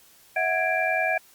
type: tone cluster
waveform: sine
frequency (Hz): 646 / 736 / 1656 / 2359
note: E5 / F#5 / G#6 / D7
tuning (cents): -35 / -9 / -5 / +7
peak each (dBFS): -27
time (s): 0.36-1.18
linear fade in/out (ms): 5
effects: white hiss -55 dBFS RMS until 1.34 s + Opus 48 kbps